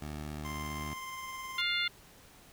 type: tone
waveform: 15% pulse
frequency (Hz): 75.1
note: D2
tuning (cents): +39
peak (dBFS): -32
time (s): 0.01-0.94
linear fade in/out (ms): 10
type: tone with tremolo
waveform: 25% pulse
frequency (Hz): 1046.5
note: C6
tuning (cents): 0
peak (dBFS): -35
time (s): 0.44-1.62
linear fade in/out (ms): 20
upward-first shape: sine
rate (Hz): 19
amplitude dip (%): 25
type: harmonic tone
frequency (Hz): 702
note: F5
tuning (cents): +9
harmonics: 2 / 3 / 4 / 5 / 6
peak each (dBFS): -37 / -33 / -37 / -34 / -39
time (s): 1.58-1.88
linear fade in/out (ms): 5
effects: pink hiss -57 dBFS RMS until 2.52 s